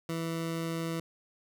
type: tone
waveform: 20% pulse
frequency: 164.81 Hz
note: E3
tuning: in tune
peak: -27 dBFS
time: 0.09-1 s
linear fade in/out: 2 ms
effects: none